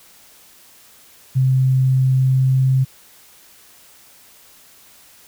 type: tone with pitch glide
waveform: sine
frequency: 130.81 to 131.64 Hz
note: C3 to C3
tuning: 0 to +11 cents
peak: -12 dBFS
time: 1.35-2.85 s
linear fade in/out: 20 ms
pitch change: +11 cents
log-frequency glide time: 2.16-2.73 s
effects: white hiss -48 dBFS RMS until 5.27 s